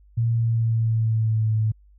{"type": "tone with pitch glide", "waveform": "sine", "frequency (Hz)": [115.8, 109.3], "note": ["A#2", "A2"], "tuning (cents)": [-11, -11], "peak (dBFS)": -18, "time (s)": [0.17, 1.72], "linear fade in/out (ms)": 10, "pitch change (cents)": -100, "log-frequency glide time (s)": [0.32, 1.54], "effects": ["added 50 Hz sine -50 dBFS peak until 1.98 s"]}